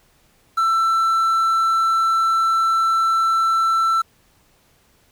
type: tone with quantisation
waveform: triangle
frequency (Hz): 1335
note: E6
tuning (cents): +22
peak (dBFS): -13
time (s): 0.57-4.02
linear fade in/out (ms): 10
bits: 7
effects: pink hiss -58 dBFS RMS until 5.11 s